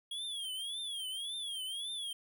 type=tone with vibrato; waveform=square; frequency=3289 Hz; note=G#7; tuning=18 cents flat; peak=-38 dBFS; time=0.11-2.13 s; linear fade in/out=5 ms; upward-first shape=triangle; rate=1.8 Hz; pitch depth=170 cents each way; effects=none